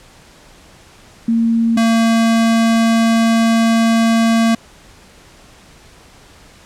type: tone pair in turn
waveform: sine / square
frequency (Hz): 229.2 / 227.5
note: A#3 / A#3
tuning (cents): -29 / -42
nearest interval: unison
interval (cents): 13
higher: first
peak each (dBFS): -11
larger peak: neither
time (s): 1.28-1.77 / 1.77-4.55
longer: second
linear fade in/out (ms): 5
effects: pink hiss -44 dBFS RMS until 6.65 s + low-pass 9000 Hz 12 dB/octave